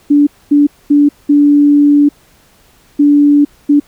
sine tone bursts at uneven times, 290 Hz, D4, 22 cents flat, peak -4 dBFS, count 6, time 0.1-0.27 / 0.51-0.67 / 0.9-1.09 / 1.29-2.09 / 2.99-3.45 / 3.69-3.8 s, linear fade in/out 10 ms, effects pink hiss -48 dBFS RMS until 3.87 s

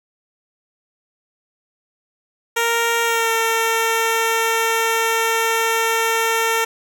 10% pulse tone with pitch glide, 464.5 to 453.1 Hz, A#4 to A#4, -6 to -49 cents, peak -8 dBFS, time 2.56-6.65 s, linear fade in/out 10 ms, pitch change -43 cents, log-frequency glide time 3.04-3.31 s, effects none

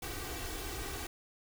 pink noise with comb filter, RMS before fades -40 dBFS, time 0.02-1.07 s, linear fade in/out 5 ms, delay 2.6 ms, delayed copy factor +0.75, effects none

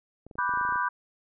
clicks, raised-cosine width 2 ms, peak -32 dBFS, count 12, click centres 0.266 / 0.312 / 0.355 / 0.386 / 0.493 / 0.538 / 0.574 / 0.612 / 0.651 / 0.69 / 0.724 / 0.758 s
sine chord, G major seventh, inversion first, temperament equal, 987.8 / 1174.7 / 1480 / 1568 Hz, B5 / D6 / F#6 / G6, 0 / 0 / 0 / 0 cents, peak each -28 / -31 / -33 / -31 dBFS, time 0.38-0.89 s, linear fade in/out 10 ms
effects none

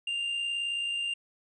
triangle tone with amplitude modulation, 2794 Hz, F7, in tune, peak -26 dBFS, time 0.07-1.14 s, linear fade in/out 5 ms, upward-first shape sine, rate 58.8 Hz, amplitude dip 35%, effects resampled to 22050 Hz

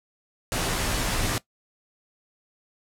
pink noise with comb filter, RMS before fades -26 dBFS, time 0.52-1.38 s, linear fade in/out 0 ms, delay 14 ms, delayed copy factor -0.55, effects noise-tail reverb RT60 0.1 s tail -18 dB re dry + low-pass 12000 Hz 12 dB/octave

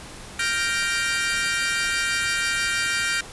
sawtooth chord, G minor seventh, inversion third, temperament equal, 1396.9 / 1568 / 1864.7 / 2349 Hz, F6 / G6 / Bb6 / D7, 0 / 0 / 0 / 0 cents, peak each -24 dBFS, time 0.39-3.21 s, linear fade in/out 5 ms, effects pink hiss -40 dBFS RMS until 3.32 s + resampled to 24000 Hz

